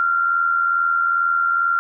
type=tone with amplitude modulation; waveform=sine; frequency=1382 Hz; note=F6; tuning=19 cents flat; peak=-13 dBFS; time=0-1.79 s; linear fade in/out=0 ms; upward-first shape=sine; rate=82.3 Hz; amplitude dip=55%; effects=none